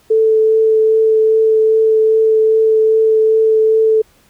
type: tone with vibrato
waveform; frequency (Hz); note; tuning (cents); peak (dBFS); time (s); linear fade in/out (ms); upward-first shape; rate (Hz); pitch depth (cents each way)
sine; 440; A4; 0; -8; 0.1-4.02; 10; triangle; 2.5; 11
effects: pink hiss -52 dBFS RMS until 4.29 s